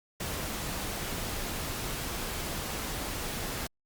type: noise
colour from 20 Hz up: pink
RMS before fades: -35 dBFS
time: 0.2-3.67 s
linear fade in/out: 5 ms
effects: Opus 48 kbps